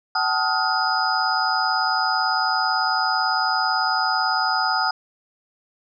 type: tone cluster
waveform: sine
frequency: 756 / 874 / 1263 / 1425 / 4989 Hz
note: F#5 / A5 / D#6 / F6 / D#8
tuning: +37 / -12 / +26 / +34 / +4 cents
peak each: -25 dBFS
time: 0.15-4.91 s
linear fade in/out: 5 ms
effects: none